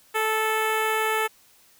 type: tone with notch filter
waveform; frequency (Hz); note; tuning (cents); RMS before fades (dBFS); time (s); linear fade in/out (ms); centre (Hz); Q
10% pulse; 437.6; A4; -9; -24; 0.14-1.28; 20; 5600; 1
effects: white hiss -57 dBFS RMS until 1.79 s